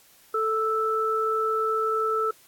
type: tone pair together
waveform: sine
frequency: 440 / 1318.5 Hz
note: A4 / E6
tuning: 0 / 0 cents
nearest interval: octave + perfect fifth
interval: 1900 cents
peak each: -26 / -24 dBFS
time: 0.34-2.31 s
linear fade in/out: 5 ms
effects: white hiss -56 dBFS RMS until 2.47 s + AAC 64 kbps